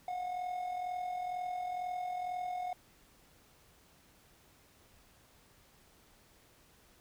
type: tone with amplitude modulation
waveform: triangle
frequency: 725 Hz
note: F#5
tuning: 35 cents flat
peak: -31 dBFS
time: 0.08-2.73 s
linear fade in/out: 2 ms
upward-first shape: sine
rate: 42.1 Hz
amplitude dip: 50%
effects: pink hiss -64 dBFS RMS until 7 s